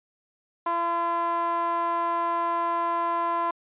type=tone with band-pass filter; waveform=sawtooth; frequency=340 Hz; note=F4; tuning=46 cents flat; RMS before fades=-26 dBFS; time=0.66-3.51 s; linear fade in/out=5 ms; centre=970 Hz; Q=4.9; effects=resampled to 8000 Hz